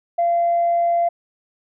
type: tone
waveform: sine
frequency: 687 Hz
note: F5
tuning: 29 cents flat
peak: -14 dBFS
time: 0.18-1.09 s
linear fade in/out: 10 ms
effects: tanh soft clip ceiling -11 dBFS